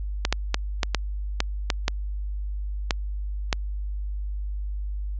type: clicks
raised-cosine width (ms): 0.2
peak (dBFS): -4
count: 10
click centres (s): 0.251 / 0.326 / 0.544 / 0.832 / 0.947 / 1.404 / 1.702 / 1.881 / 2.908 / 3.528
effects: added 50 Hz sine -27 dBFS peak until 5.19 s + resampled to 16000 Hz